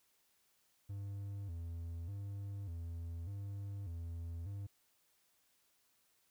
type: tone with vibrato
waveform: triangle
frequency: 91.6 Hz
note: F#2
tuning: 17 cents flat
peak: -39 dBFS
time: 0.89-4.67 s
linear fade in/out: 10 ms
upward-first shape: square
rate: 0.84 Hz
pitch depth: 150 cents each way
effects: white hiss -75 dBFS RMS until 6.3 s